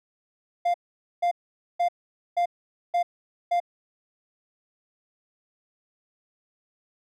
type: tone bursts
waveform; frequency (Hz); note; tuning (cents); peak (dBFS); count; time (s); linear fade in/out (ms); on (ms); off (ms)
triangle; 698.5; F5; 0; -18; 6; 0.65-3.602; 10; 92; 480
effects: none